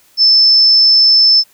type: tone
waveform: sine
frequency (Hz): 5274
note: E8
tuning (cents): 0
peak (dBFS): -5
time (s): 0.17-1.44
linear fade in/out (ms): 50
effects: white hiss -50 dBFS RMS until 1.53 s